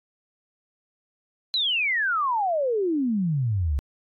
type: exponential sweep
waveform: sine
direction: down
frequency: 4112 to 65.4 Hz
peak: -21 dBFS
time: 1.54-3.79 s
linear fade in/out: 0 ms
effects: AAC 48 kbps